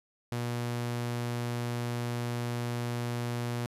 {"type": "tone", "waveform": "sawtooth", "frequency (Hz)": 120, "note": "B2", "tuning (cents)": -49, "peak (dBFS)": -27, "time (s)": [0.32, 3.66], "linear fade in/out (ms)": 0, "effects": ["resampled to 32000 Hz", "10-bit"]}